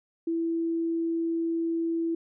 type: tone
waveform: sine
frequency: 331.5 Hz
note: E4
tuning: 10 cents sharp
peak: -25 dBFS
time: 0.27-2.15 s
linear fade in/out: 5 ms
effects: none